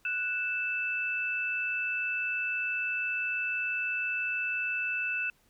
sine tone pair together, 1480.9 / 2637 Hz, F#6 / E7, +1 / 0 cents, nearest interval minor seventh, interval 999 cents, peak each -34 / -30 dBFS, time 0.05-5.3 s, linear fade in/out 2 ms, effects pink hiss -67 dBFS RMS until 5.49 s

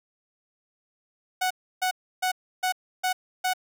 sawtooth tone bursts, 740 Hz, F#5, in tune, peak -19 dBFS, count 6, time 1.41-3.536 s, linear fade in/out 10 ms, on 96 ms, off 310 ms, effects none

